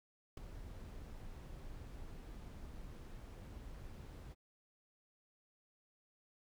brown noise with ADSR envelope, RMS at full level -39 dBFS, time 0.37-4.35 s, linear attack 4 ms, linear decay 10 ms, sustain -11 dB, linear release 31 ms, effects none

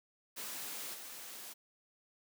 white noise with level steps, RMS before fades -43 / -48 dBFS, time 0.36-1.54 s, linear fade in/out 20 ms, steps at 0.93 s, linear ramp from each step 20 ms, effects high-pass 200 Hz 12 dB/octave

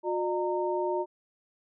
sine tone cluster, 360.9 / 605 / 920 Hz, F#4 / D#5 / A#5, -43 / -49 / -23 cents, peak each -29 / -32 / -32 dBFS, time 0.03-1.06 s, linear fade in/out 50 ms, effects none

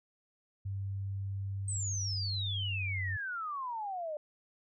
sine tone with pitch glide, 98 to 95.21 Hz, G2 to G2, 0 to -50 cents, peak -34 dBFS, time 0.65-3.17 s, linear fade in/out 10 ms, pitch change -50 cents, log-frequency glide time 2.77-2.82 s
sine exponential sweep, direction down, 8372 to 587.3 Hz, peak -35 dBFS, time 1.68-4.17 s, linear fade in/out 2 ms
effects none

